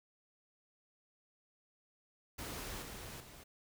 pink noise with level steps, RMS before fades -44 / -48 / -55 dBFS, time 2.38-3.44 s, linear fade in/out 10 ms, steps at 2.82 / 3.2 s, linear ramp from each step 2 ms, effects none

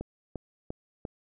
click train, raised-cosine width 2 ms, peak -22 dBFS, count 4, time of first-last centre 0.01-1.052 s, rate 2.88 Hz, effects none

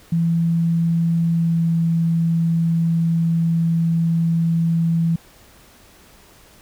sine tone with pitch glide, 167 to 165.94 Hz, E3 to E3, +23 to +12 cents, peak -15 dBFS, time 0.12-5.16 s, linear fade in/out 5 ms, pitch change -11 cents, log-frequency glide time 1.31-1.7 s, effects pink hiss -49 dBFS RMS until 6.61 s

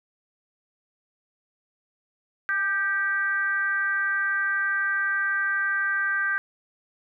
sine tone with frequency modulation, 1568 Hz, G6, in tune, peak -22 dBFS, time 2.49-6.38 s, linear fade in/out 0 ms, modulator 369 Hz, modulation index 0.63, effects none

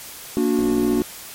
triangle chord, Bb augmented, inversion none, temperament just, 233.1 / 291.4 / 364.2 Hz, Bb3 / D4 / F#4, 0 / -13 / -27 cents, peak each -19 dBFS, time 0.37-1.02 s, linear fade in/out 0 ms
click train, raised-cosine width 2 ms, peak -20 dBFS, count 27, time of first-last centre 0.59-1.008 s, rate 62.2 Hz
effects white hiss -37 dBFS RMS until 1.34 s + MP3 64 kbps

